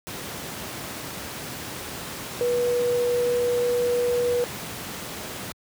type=tone in noise; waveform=sine; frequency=485.6 Hz; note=B4; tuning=29 cents flat; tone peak=-20 dBFS; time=2.41-4.44 s; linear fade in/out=0 ms; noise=pink; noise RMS=-34 dBFS; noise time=0.07-5.52 s; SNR=+11 dB; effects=high-pass 100 Hz 12 dB/octave